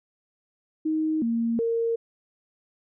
sine tone with pitch steps, 313.5 / 231 / 460.4 Hz, D#4 / A#3 / A#4, +13 / -16 / -22 cents, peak -22 dBFS, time 0.85-1.96 s, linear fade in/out 10 ms, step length 370 ms, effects none

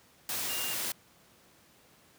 sine tone in noise, 2809 Hz, F7, 9 cents sharp, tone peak -38 dBFS, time 0.49-0.74 s, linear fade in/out 2 ms, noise white, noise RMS -34 dBFS, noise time 0.29-0.92 s, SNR -7 dB, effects pink hiss -61 dBFS RMS until 2.18 s + high-pass 100 Hz 12 dB/octave

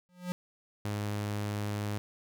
square tone with exponential growth, 179.3 Hz, F3, 46 cents sharp, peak -29 dBFS, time 0.09-0.32 s, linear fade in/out 0 ms, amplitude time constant 50 ms
sawtooth tone, 103.7 Hz, G#2, 2 cents flat, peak -28 dBFS, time 0.85-1.98 s, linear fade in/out 0 ms
effects none

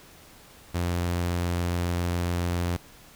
sawtooth tone, 87.31 Hz, F2, in tune, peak -21 dBFS, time 0.74-2.77 s, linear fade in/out 10 ms, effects pink hiss -51 dBFS RMS until 3.15 s

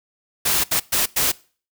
white noise bursts at uneven times, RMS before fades -19 dBFS, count 4, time 0.45-0.64 / 0.71-0.8 / 0.92-1.06 / 1.16-1.32 s, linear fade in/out 10 ms, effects noise-tail reverb RT60 0.4 s tail -22 dB re dry

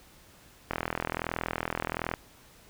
click train, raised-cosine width 0.5 ms, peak -14 dBFS, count 60, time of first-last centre 0.71-2.139 s, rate 41.3 Hz, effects pink hiss -56 dBFS RMS until 2.69 s

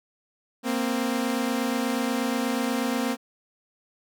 sawtooth tone pair together, 233.1 / 261.4 Hz, A#3 / C4, 0 / -1 cents, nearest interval major second, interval 199 cents, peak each -23 dBFS, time 0.63-3.17 s, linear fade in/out 50 ms, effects none

